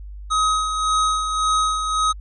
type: tone with tremolo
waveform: square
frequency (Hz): 1265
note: D#6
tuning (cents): +28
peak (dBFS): -16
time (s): 0.3-2.13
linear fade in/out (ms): 20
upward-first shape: sine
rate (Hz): 1.8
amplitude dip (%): 50
effects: added 50 Hz sine -32 dBFS peak until 2.2 s + MP3 48 kbps